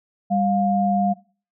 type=tone pair together; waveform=sine; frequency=198.1 / 705.9 Hz; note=G3 / F5; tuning=+18 / +18 cents; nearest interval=octave + minor seventh; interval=2200 cents; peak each=-20 dBFS; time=0.3-1.14 s; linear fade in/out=20 ms; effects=noise-tail reverb RT60 0.4 s tail -21 dB re dry